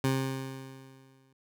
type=tone with exponential decay; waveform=20% pulse; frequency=133.2 Hz; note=C3; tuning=31 cents sharp; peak=-19 dBFS; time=0.04-1.33 s; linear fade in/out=2 ms; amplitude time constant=280 ms; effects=none